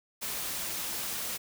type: noise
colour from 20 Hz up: white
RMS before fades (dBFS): -35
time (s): 0.21-1.38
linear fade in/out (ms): 20
effects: none